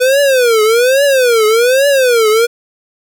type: tone with vibrato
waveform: square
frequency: 493.9 Hz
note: B4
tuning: in tune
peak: -8 dBFS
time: 0-2.47 s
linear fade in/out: 20 ms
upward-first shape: triangle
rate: 1.2 Hz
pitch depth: 270 cents each way
effects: none